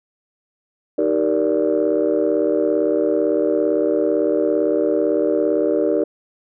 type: chord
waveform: sine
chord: Eb major seventh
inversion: none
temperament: just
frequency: 311.1 / 388.9 / 466.7 / 583.4 Hz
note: Eb4 / G4 / Bb4 / D5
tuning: 0 / -14 / +2 / -12 cents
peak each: -20 dBFS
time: 0.98-6.04 s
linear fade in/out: 5 ms
effects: tanh soft clip ceiling -8 dBFS